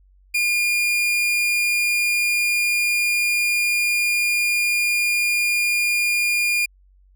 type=tone; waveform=40% pulse; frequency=2418 Hz; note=D7; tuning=50 cents sharp; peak=-17 dBFS; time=0.34-6.66 s; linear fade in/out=10 ms; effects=added 47 Hz sine -51 dBFS peak until 7.15 s